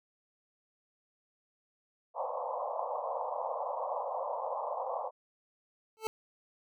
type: band-pass noise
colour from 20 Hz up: pink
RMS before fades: -36 dBFS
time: 2.14-5.11 s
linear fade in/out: 50 ms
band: 500 to 1100 Hz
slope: 96 dB/octave
type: tone with exponential growth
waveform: 25% pulse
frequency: 440 Hz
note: A4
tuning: in tune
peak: -25 dBFS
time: 5.97-6.07 s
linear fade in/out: 0 ms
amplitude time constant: 21 ms
effects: none